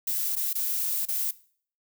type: noise with dropouts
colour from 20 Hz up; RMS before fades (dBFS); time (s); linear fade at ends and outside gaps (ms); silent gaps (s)
violet; -28; 0.07-1.31; 5; 0.355-0.364 / 0.531-0.552 / 1.054-1.085
effects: noise-tail reverb RT60 0.5 s tail -19 dB re dry